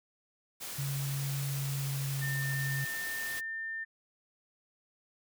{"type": "noise", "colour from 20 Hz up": "white", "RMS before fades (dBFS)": -41, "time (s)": [0.6, 3.41], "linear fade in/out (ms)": 20}
{"type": "tone with pitch glide", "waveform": "sine", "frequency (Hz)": [138.7, 136.79], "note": ["C#3", "C#3"], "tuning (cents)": [1, -23], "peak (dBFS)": -32, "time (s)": [0.78, 2.85], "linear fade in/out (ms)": 10, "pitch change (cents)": -24, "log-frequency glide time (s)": [1, 2.49]}
{"type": "tone", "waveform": "sine", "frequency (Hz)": 1800, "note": "A6", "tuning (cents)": 39, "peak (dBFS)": -35, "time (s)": [2.21, 3.85], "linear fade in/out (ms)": 20}
{"effects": []}